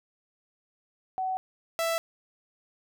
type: tone pair in turn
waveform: sine / sawtooth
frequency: 752 / 661.9 Hz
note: F#5 / E5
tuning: +28 / +7 cents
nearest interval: major second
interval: 221 cents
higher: first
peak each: -27 / -22 dBFS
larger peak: second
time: 1.18-1.37 / 1.79-1.98 s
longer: neither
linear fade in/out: 0 ms
effects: none